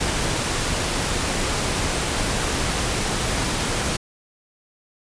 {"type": "noise", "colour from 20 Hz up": "pink", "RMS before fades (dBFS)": -23, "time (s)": [0, 3.97], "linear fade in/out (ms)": 10, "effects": ["resampled to 22050 Hz"]}